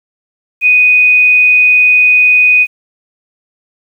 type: tone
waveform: sine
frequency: 2489 Hz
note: D#7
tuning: in tune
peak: -4 dBFS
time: 0.61-2.67 s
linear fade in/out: 50 ms
effects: 7-bit